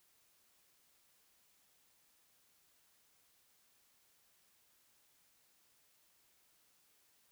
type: silence
effects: white hiss -72 dBFS RMS until 7.31 s